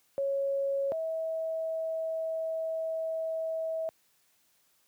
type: tone pair in turn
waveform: sine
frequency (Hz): 552 / 646.5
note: C#5 / E5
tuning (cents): -7 / -34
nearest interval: minor third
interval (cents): 273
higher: second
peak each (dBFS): -27 / -30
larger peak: first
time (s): 0.18-0.92 / 0.92-3.89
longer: second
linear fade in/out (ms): 0
effects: white hiss -69 dBFS RMS until 4.87 s + high-pass 80 Hz 12 dB/octave